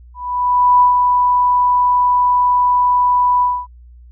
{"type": "tone with ADSR envelope", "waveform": "sine", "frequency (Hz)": 987.8, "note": "B5", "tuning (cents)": 0, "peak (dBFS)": -6, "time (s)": [0.14, 3.67], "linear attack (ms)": 670, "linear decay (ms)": 120, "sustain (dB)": -4, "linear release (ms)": 250, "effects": ["added 60 Hz sine -38 dBFS peak until 4.11 s"]}